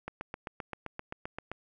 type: click train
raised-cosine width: 0.5 ms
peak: -22 dBFS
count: 12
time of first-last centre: 0.08-1.516 s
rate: 7.66 Hz
effects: none